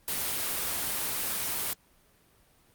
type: noise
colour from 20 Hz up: white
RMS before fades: -31 dBFS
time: 0.08-1.73 s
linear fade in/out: 0 ms
effects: pink hiss -63 dBFS RMS until 2.74 s + Opus 32 kbps